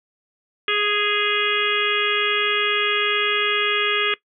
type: harmonic tone with a mistuned harmonic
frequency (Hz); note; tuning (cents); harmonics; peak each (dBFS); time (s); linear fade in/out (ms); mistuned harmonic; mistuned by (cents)
415.3; G#4; 0; 1 / 3 / 4 / 5 / 6 / 7 / 8; -26 / -26 / -26 / -26 / -26 / -26 / -26; 0.68-4.14; 2; 7; -27
effects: noise-tail reverb RT60 0.1 s tail -19 dB re dry